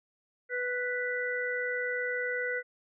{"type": "harmonic tone", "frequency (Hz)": 493.9, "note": "B4", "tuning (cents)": 0, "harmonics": [1, 3, 4], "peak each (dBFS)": [-34, -34, -34], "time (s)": [0.49, 2.63], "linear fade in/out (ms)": 50, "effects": []}